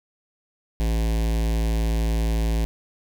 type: tone with notch filter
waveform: square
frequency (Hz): 55.4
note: A1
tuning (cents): +13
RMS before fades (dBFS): -22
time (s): 0.8-2.65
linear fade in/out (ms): 0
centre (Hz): 1300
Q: 1.4
effects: none